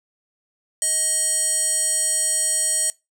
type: tone with band-pass filter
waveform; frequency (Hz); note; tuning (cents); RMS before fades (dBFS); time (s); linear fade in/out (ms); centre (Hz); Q
square; 630; D#5; +21; -21; 0.82-2.9; 0; 8300; 7.5
effects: noise-tail reverb RT60 0.2 s tail -19 dB re dry